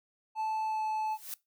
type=tone with pitch glide; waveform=triangle; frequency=874 to 867.5 Hz; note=A5 to A5; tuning=-12 to -25 cents; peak=-28 dBFS; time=0.35-1.18 s; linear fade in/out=50 ms; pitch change=-13 cents; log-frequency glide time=0.65-0.83 s
type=noise with exponential growth; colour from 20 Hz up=blue; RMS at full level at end=-36 dBFS; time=1.01-1.34 s; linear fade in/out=2 ms; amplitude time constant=70 ms
effects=noise-tail reverb RT60 0.2 s tail -21 dB re dry